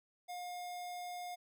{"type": "tone with notch filter", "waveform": "square", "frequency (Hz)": 713, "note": "F5", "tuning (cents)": 36, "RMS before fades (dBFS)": -44, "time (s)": [0.28, 1.36], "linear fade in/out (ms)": 20, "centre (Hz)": 1600, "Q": 1.8, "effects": []}